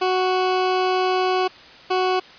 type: tone pair in turn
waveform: 20% pulse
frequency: 370.4 / 370.4 Hz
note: F#4 / F#4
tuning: +2 / +2 cents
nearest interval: unison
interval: 0 cents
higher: neither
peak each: -13 dBFS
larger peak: neither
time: 0.01-1.48 / 1.9-2.2 s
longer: first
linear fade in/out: 10 ms
effects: white hiss -44 dBFS RMS until 2.38 s + resampled to 11025 Hz